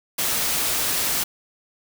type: noise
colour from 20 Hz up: white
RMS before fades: -23 dBFS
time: 0.18-1.24 s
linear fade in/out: 10 ms
effects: none